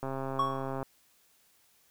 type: click train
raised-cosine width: 1 ms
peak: -22 dBFS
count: 108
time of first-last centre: 0.03-0.829 s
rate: 134 Hz
type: tone with exponential decay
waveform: triangle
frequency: 1108.7 Hz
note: C#6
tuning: in tune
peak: -21 dBFS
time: 0.39-0.76 s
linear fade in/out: 5 ms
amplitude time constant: 80 ms
effects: white hiss -66 dBFS RMS until 1.9 s